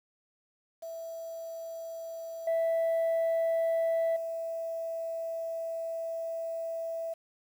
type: tone with level steps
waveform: sine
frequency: 659.3 Hz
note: E5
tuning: in tune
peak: -37 / -23 / -32 dBFS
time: 0.82-7.14 s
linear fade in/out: 10 ms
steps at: 2.47 / 4.16 s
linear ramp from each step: 5 ms
effects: tanh soft clip ceiling -24 dBFS + 9-bit